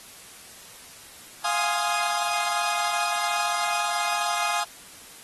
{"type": "chord", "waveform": "sawtooth", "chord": "F minor seventh", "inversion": "none", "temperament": "equal", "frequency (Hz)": [698.5, 830.6, 1046.5, 1244.5], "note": ["F5", "Ab5", "C6", "Eb6"], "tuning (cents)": [0, 0, 0, 0], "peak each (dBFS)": [-26, -25, -31, -25], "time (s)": [1.44, 4.64], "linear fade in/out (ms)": 10, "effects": ["white hiss -46 dBFS RMS until 5.23 s", "AAC 32 kbps"]}